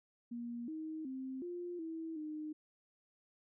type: tone with pitch steps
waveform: sine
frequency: 237.4 / 314.9 / 262.5 / 351.4 / 324.6 / 306.5 Hz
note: A#3 / D#4 / C4 / F4 / E4 / D#4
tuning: +32 / +21 / +6 / +11 / -27 / -26 cents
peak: -40 dBFS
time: 0.31-2.53 s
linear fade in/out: 10 ms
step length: 370 ms
effects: none